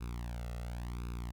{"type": "tone with flanger", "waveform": "sawtooth", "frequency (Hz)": 59.4, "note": "A#1", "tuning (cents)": 33, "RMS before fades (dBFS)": -40, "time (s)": [0, 1.32], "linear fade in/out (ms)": 20, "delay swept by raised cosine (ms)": [0.78, 1.53], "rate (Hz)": 0.93, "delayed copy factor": 0.95, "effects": []}